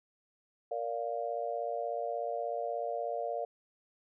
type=chord; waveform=sine; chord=Bb major; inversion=none; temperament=just; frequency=466.2 / 582.7 / 699.2 Hz; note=Bb4 / D5 / F5; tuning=0 / -14 / +2 cents; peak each=-38 / -37 / -36 dBFS; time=0.71-3.45 s; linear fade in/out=5 ms; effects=none